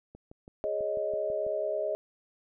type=click train; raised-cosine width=2 ms; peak=-34 dBFS; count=9; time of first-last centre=0.15-1.466 s; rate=6.08 Hz
type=chord; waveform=sine; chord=Ab suspended fourth; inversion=none; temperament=just; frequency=415.3 / 553.7 / 623 Hz; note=Ab4 / Db5 / Eb5; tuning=0 / -2 / +2 cents; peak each=-35 / -35 / -30 dBFS; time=0.64-1.95 s; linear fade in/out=0 ms
effects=none